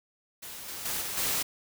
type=noise with level steps; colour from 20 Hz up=white; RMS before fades=-42 / -39 / -32 / -35 / -29 dBFS; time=0.42-1.43 s; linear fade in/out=10 ms; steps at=0.68 / 0.85 / 1.01 / 1.17 s; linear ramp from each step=5 ms; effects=none